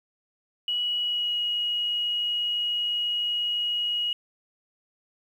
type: tone with pitch glide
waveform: sine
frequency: 2924 to 2897 Hz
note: F#7 to F#7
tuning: -21 to -37 cents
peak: -24 dBFS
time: 0.68-4.13 s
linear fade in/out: 2 ms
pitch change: -16 cents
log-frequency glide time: 0.96-1.4 s
effects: 9-bit